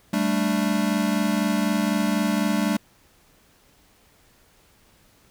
square chord, G suspended second, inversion none, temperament equal, 196 / 220 / 293.7 Hz, G3 / A3 / D4, 0 / 0 / 0 cents, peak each -25 / -25 / -27 dBFS, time 0.13-2.77 s, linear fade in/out 5 ms, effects pink hiss -58 dBFS RMS until 5.3 s

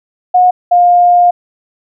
sine tone pair in turn, 726 / 707 Hz, F#5 / F5, -33 / +21 cents, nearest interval unison, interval 46 cents, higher first, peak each -4 dBFS, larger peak neither, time 0.34-0.51 / 0.71-1.31 s, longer second, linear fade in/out 10 ms, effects none

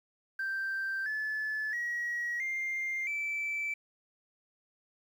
sine tone with pitch steps, 1568 / 1729.8 / 1908.3 / 2105 / 2322 Hz, G6 / A6 / A#6 / C7 / D7, 0 / -30 / +40 / +10 / -20 cents, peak -30 dBFS, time 0.39-3.74 s, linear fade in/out 5 ms, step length 670 ms, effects tanh soft clip ceiling -28 dBFS + 10-bit

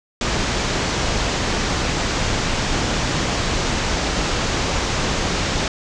pink low-pass noise, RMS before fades -21 dBFS, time 0.21-5.68 s, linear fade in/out 2 ms, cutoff 7200 Hz, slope 48 dB/octave, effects none

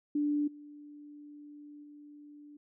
sine tone with level steps, 293.7 Hz, D4, in tune, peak -27 / -47 / -49 dBFS, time 0.15-2.57 s, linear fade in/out 5 ms, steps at 0.47 / 1.83 s, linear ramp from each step 10 ms, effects none

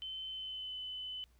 sine tone with pitch glide, 3067 to 3018 Hz, G7 to F#7, -38 to +34 cents, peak -40 dBFS, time 0.02-1.24 s, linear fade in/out 0 ms, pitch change -28 cents, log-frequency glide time 0.28-0.76 s, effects added 60 Hz sine -64 dBFS peak until 1.39 s + pink hiss -74 dBFS RMS until 1.39 s

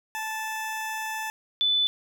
20% pulse / sine tone pair in turn, 876 / 3495 Hz, A5 / A7, -8 / -12 cents, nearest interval 2 octaves, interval 2396 cents, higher second, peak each -25 / -20 dBFS, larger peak second, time 0.15-1.3 / 1.61-1.87 s, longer first, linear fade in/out 0 ms, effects none

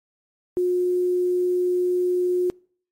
sine tone with quantisation, 359.8 Hz, F#4, 48 cents flat, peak -18 dBFS, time 0.57-2.5 s, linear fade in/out 0 ms, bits 8, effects noise-tail reverb RT60 0.5 s tail -26 dB re dry + MP3 64 kbps

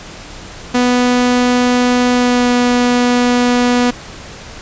sawtooth tone with pitch glide, 246.9 to 244.9 Hz, B3 to B3, 0 to -14 cents, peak -6 dBFS, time 0.74-3.91 s, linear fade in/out 10 ms, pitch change -14 cents, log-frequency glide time 2.11-2.5 s, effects pink hiss -32 dBFS RMS until 4.61 s + resampled to 16000 Hz

